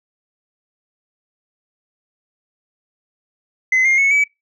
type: tone with pitch steps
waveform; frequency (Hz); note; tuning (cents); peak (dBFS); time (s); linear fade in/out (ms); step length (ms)
sine; 2043 / 2121 / 2202 / 2287; C7 / C7 / C#7 / D7; -42 / +23 / -12 / -47; -9; 3.72-4.24; 5; 130
effects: noise-tail reverb RT60 0.2 s tail -25 dB re dry + tanh soft clip ceiling -10 dBFS